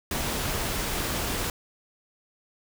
pink noise, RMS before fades -29 dBFS, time 0.11-1.5 s, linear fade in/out 2 ms, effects none

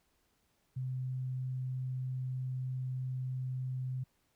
sine tone, 128.8 Hz, C3, 27 cents flat, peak -34 dBFS, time 0.76-4.04 s, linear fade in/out 10 ms, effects pink hiss -75 dBFS RMS until 4.35 s

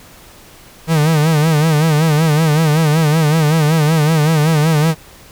45% pulse tone with vibrato, 155.56 Hz, D#3, in tune, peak -10 dBFS, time 0.87-4.95 s, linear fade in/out 50 ms, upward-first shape sine, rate 5.3 Hz, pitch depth 97 cents each way, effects pink hiss -41 dBFS RMS until 5.31 s

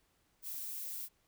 violet noise, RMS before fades -42 dBFS, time 0.42-1.09 s, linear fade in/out 50 ms, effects pink hiss -74 dBFS RMS until 1.27 s

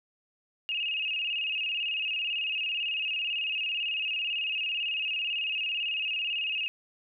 sine tone with vibrato, 2696 Hz, E7, 38 cents sharp, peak -28 dBFS, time 0.69-6.68 s, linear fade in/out 0 ms, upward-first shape square, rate 18 Hz, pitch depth 88 cents each way, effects none

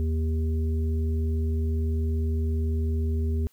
harmonic tone, 79.4 Hz, D#2, 36 cents sharp, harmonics 1 / 3 / 5, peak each -23 / -34 / -37 dBFS, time 0-3.47 s, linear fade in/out 0 ms, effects white hiss -64 dBFS RMS until 3.52 s

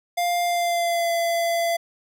square tone with pitch glide, 700 to 678.1 Hz, F5 to E5, +4 to +49 cents, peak -21 dBFS, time 0.17-1.77 s, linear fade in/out 10 ms, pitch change -55 cents, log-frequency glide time 0.45-1.12 s, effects none

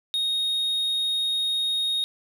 triangle tone, 3729 Hz, A#7, in tune, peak -21 dBFS, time 0.14-2.04 s, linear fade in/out 0 ms, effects none

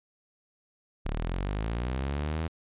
sawtooth linear sweep, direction up, 34.65 to 82.41 Hz, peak -25 dBFS, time 1.05-2.48 s, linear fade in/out 10 ms, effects resampled to 8000 Hz

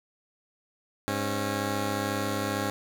10% pulse tone pair together, 102.1 / 272.6 Hz, G#2 / C#4, -29 / -29 cents, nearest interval octave + perfect fourth, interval 1700 cents, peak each -22 dBFS, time 1.08-2.7 s, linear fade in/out 0 ms, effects none

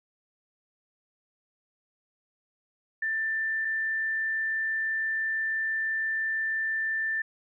sine tone pair in turn, 1777 / 1777 Hz, A6 / A6, +17 / +17 cents, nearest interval unison, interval 0 cents, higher neither, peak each -26 dBFS, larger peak neither, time 3.02-3.65 / 3.65-7.22 s, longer second, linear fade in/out 5 ms, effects none

